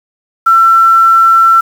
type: tone with quantisation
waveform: sine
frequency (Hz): 1345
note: E6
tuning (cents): +34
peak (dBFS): -3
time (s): 0.46-1.61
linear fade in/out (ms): 10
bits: 5
effects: none